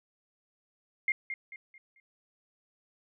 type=tone with echo; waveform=sine; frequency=2122 Hz; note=C7; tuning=24 cents sharp; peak=-24 dBFS; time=1.08-1.12 s; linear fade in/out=2 ms; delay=220 ms; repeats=4; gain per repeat=-9 dB; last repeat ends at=2 s; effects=none